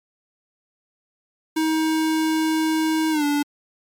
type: tone with pitch glide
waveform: square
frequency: 316.7 to 290.4 Hz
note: D#4 to D4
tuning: +31 to -19 cents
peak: -19 dBFS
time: 1.56-3.43 s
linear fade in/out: 10 ms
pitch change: -150 cents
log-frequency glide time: 3.11-3.24 s
effects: MP3 96 kbps